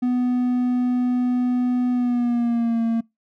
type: tone with pitch glide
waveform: triangle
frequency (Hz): 248.1 to 228.8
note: B3 to A#3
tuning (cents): +8 to -32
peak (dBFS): -16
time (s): 0.02-3.01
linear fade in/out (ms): 10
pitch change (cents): -140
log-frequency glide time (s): 1.91-2.83
effects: noise-tail reverb RT60 0.2 s tail -25 dB re dry